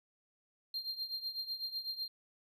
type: tone with tremolo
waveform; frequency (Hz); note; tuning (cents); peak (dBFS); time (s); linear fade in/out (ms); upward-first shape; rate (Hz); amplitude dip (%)
triangle; 4189; C8; +1; -33; 0.74-2.08; 2; triangle; 8; 85
effects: none